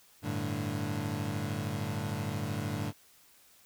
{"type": "chord", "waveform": "25% pulse", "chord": "G suspended second", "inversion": "none", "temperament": "equal with one note detuned", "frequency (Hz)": [98, 111.09, 146.83], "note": ["G2", "A2", "D3"], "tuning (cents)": [0, 17, 0], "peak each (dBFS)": -33, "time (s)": [0.22, 2.93], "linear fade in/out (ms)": 50, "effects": ["white hiss -61 dBFS RMS until 3.65 s"]}